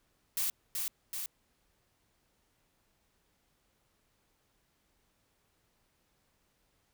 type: noise with echo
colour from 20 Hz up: blue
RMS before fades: -32 dBFS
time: 0.37-0.5 s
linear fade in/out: 2 ms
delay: 380 ms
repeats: 2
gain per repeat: -3 dB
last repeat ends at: 1.26 s
effects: pink hiss -74 dBFS RMS until 6.93 s